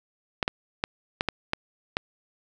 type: clicks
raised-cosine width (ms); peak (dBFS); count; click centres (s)
0.3; -8; 7; 0.428 / 0.479 / 0.839 / 1.209 / 1.287 / 1.534 / 1.969
effects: none